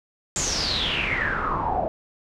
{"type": "noise with low-pass filter sweep", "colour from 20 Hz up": "pink", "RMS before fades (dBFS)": -25, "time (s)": [0.36, 1.88], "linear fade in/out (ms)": 0, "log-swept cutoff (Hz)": [7400, 640], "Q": 8.9, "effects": []}